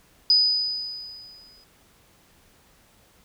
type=tone with exponential decay; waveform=sine; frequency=4978 Hz; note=D#8; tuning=in tune; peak=-13 dBFS; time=0.3-1.64 s; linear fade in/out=1 ms; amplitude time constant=290 ms; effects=pink hiss -58 dBFS RMS until 3.24 s